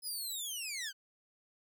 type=linear sweep; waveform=15% pulse; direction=down; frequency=5110 to 1491 Hz; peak=-31 dBFS; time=0.02-0.93 s; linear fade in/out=50 ms; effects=none